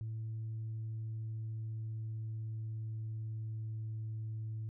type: tone with pitch glide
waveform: sine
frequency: 111.1 to 109.95 Hz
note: A2 to A2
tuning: +17 to -1 cents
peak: -36 dBFS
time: 0.01-4.69 s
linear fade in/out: 0 ms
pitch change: -18 cents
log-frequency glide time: 0.19-4.02 s
effects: tanh soft clip ceiling -35 dBFS